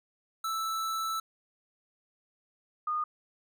square / sine tone pair in turn, 1318.5 / 1225.9 Hz, E6 / D#6, 0 / -26 cents, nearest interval minor second, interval 126 cents, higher first, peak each -31 / -28 dBFS, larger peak second, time 0.44-1.2 / 2.87-3.04 s, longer first, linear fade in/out 5 ms, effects none

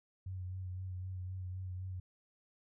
sine tone with vibrato, 92.4 Hz, F#2, 2 cents flat, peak -39 dBFS, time 0.26-2 s, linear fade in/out 5 ms, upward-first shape sine, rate 3.9 Hz, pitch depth 28 cents each way, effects none

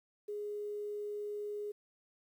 sine tone with quantisation, 415.3 Hz, G#4, in tune, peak -37 dBFS, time 0.28-1.72 s, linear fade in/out 10 ms, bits 11, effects none

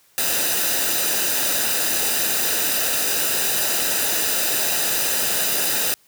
white noise with comb filter, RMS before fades -21 dBFS, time 0.18-5.94 s, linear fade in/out 0 ms, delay 0.91 ms, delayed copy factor -0.6, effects white hiss -57 dBFS RMS until 6.07 s + high-pass 60 Hz 12 dB/octave

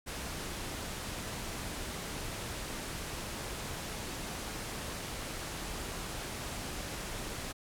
pink low-pass noise, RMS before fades -40 dBFS, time 0.06-7.53 s, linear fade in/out 20 ms, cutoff 12000 Hz, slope 24 dB/octave, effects none

